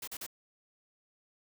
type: noise bursts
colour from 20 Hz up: white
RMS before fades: -41 dBFS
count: 3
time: 0.02-0.265 s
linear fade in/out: 5 ms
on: 55 ms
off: 40 ms
effects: none